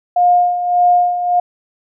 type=tone with tremolo; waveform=sine; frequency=711 Hz; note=F5; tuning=31 cents sharp; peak=-7 dBFS; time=0.16-1.4 s; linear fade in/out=5 ms; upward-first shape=sine; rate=1.7 Hz; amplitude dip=65%; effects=none